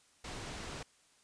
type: low-pass noise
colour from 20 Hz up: pink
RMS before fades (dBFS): -44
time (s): 0.24-0.83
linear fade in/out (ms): 5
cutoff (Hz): 7700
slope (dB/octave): 12
effects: white hiss -67 dBFS RMS until 1.23 s + resampled to 22050 Hz